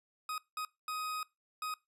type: tone bursts at uneven times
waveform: 40% pulse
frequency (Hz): 1255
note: D#6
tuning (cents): +15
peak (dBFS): -35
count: 4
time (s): 0.29-0.38 / 0.57-0.65 / 0.88-1.23 / 1.62-1.74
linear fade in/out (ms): 2
effects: noise-tail reverb RT60 0.2 s tail -20 dB re dry + resampled to 32000 Hz